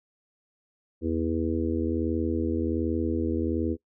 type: harmonic tone with a mistuned harmonic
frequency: 81.3 Hz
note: E2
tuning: 23 cents flat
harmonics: 1 / 3 / 4 / 5 / 6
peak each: -31 / -30 / -28 / -34 / -35 dBFS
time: 1.01-3.77 s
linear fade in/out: 50 ms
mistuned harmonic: 1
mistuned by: +34 cents
effects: noise-tail reverb RT60 0.1 s tail -19 dB re dry